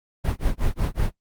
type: noise with tremolo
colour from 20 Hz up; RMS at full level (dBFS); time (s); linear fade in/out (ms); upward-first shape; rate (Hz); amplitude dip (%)
brown; -20; 0.24-1.12; 10; sine; 5.4; 100
effects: noise-tail reverb RT60 0.1 s tail -17 dB re dry + Opus 32 kbps